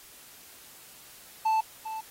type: tone with echo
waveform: triangle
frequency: 880 Hz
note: A5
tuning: in tune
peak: -20 dBFS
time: 1.45-1.61 s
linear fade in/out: 10 ms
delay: 400 ms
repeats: 1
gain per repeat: -11 dB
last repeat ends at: 2.01 s
effects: white hiss -51 dBFS RMS until 2.1 s + AAC 48 kbps